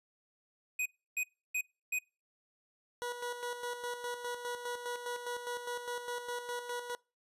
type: tone bursts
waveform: square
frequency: 2500 Hz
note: D#7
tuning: 8 cents sharp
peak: -32 dBFS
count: 4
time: 0.79-1.988 s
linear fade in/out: 5 ms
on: 67 ms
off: 310 ms
type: tone with tremolo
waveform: 20% pulse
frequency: 485.4 Hz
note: B4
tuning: 30 cents flat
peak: -31 dBFS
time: 3.02-6.95 s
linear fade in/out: 0 ms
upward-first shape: square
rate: 4.9 Hz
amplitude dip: 55%
effects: noise-tail reverb RT60 0.3 s tail -25 dB re dry + resampled to 32000 Hz